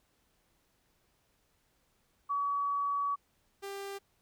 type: tone pair in turn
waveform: sine / sawtooth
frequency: 1135 / 396.3 Hz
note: C#6 / G4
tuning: +41 / +19 cents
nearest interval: octave + tritone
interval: 1822 cents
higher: first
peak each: -29 / -35 dBFS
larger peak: first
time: 2.29-3.16 / 3.62-3.99 s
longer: first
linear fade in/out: 20 ms
effects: pink hiss -73 dBFS RMS until 4.21 s